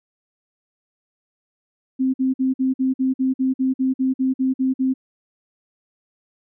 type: tone bursts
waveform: sine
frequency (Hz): 261.6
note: C4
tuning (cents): 0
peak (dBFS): -16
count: 15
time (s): 1.99-4.94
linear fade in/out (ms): 20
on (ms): 150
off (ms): 50
effects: none